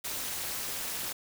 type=noise with amplitude modulation; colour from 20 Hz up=white; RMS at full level=-32 dBFS; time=0.04-1.13 s; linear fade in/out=10 ms; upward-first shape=sine; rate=230 Hz; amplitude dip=80%; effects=none